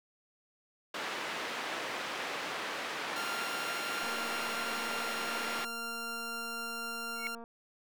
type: band-pass noise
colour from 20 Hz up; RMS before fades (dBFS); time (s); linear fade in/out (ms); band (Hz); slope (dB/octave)
white; -38; 0.94-5.65; 5; 280 to 2400; 12
type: tone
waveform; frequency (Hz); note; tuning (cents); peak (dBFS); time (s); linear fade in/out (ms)
sawtooth; 1388; F6; -11; -34; 3.16-7.35; 2
type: click train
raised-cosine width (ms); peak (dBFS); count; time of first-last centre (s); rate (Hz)
1; -35; 792; 4.03-7.439; 232
type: tone with exponential growth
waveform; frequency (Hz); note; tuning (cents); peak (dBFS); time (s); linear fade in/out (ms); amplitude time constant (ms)
sine; 2212; C#7; -4; -30; 7.15-7.27; 0; 26
effects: none